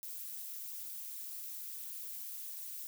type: noise with amplitude modulation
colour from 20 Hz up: violet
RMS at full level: -41 dBFS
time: 0.03-2.87 s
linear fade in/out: 0 ms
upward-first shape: sine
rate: 217 Hz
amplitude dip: 75%
effects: none